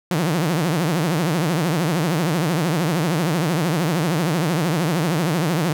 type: tone with vibrato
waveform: sawtooth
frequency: 164.3 Hz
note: E3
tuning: 5 cents flat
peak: -14 dBFS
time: 0.11-5.73 s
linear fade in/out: 2 ms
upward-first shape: triangle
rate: 13 Hz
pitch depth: 250 cents each way
effects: none